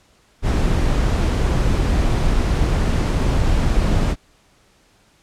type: noise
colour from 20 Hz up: brown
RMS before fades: -17 dBFS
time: 0.42-4.16 s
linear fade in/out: 50 ms
effects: pink hiss -56 dBFS RMS until 5.22 s + low-pass 9000 Hz 12 dB/octave